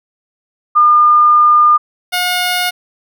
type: tone pair in turn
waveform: sine / 10% pulse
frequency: 1209 / 720.2 Hz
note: D6 / F#5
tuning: +50 / -47 cents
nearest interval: major sixth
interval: 897 cents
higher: first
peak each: -5 dBFS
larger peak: neither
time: 0.75-1.78 / 2.12-2.71 s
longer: first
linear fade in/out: 20 ms
effects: none